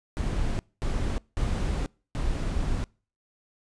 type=noise bursts at uneven times; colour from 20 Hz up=brown; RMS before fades=-27 dBFS; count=4; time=0.17-0.59 / 0.82-1.18 / 1.37-1.86 / 2.15-2.84 s; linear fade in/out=0 ms; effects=noise-tail reverb RT60 0.4 s tail -26 dB re dry + resampled to 22050 Hz